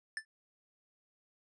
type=tone with exponential decay; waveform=square; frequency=1760 Hz; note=A6; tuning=in tune; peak=-32 dBFS; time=0.17-0.25 s; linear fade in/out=1 ms; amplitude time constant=16 ms; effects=resampled to 22050 Hz